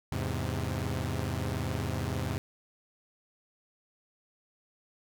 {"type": "chord", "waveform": "sawtooth", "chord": "E augmented", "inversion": "none", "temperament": "equal", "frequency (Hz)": [82.41, 103.83, 130.81], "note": ["E2", "G#2", "B#2"], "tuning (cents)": [0, 0, 0], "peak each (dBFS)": -31, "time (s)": [0.12, 2.38], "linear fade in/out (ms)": 0, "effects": []}